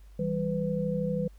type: tone cluster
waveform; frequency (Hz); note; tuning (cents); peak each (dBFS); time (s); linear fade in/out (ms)
sine; 162.5 / 195.1 / 499; E3 / G3 / B4; -24 / -8 / +18; -31; 0.19-1.28; 5
effects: added 50 Hz sine -48 dBFS peak until 1.38 s + pink hiss -66 dBFS RMS until 1.38 s